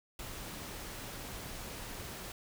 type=noise; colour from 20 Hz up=pink; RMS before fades=-44 dBFS; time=0.19-2.32 s; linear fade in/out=2 ms; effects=none

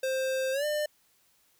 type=tone with pitch glide; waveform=square; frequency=525 to 599.6 Hz; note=C5 to D5; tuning=+6 to +36 cents; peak=-28 dBFS; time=0.03-0.86 s; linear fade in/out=5 ms; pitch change=+230 cents; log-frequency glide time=0.52-0.65 s; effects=white hiss -67 dBFS RMS until 1.59 s

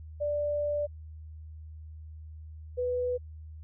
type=tone pair in turn; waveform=sine; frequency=587.3 / 495.4 Hz; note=D5 / B4; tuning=0 / +5 cents; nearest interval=minor third; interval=295 cents; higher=first; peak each=-27 dBFS; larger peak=neither; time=0.2-0.87 / 2.77-3.18 s; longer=first; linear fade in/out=20 ms; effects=added 78 Hz sine -42 dBFS peak until 3.63 s

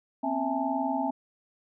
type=tone cluster; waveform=sine; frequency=247.5 / 268.2 / 660 / 824 / 884 Hz; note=B3 / C4 / E5 / G#5 / A5; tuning=+4 / +43 / +2 / -14 / +8 cents; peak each=-37 / -30 / -33 / -32 / -33 dBFS; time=0.23-1.11 s; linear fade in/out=10 ms; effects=none

